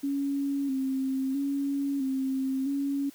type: tone with vibrato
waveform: sine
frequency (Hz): 272.4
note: C#4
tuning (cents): -30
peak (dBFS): -26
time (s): 0.03-3.1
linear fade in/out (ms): 10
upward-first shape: square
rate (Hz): 0.76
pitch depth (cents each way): 43
effects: white hiss -54 dBFS RMS until 3.14 s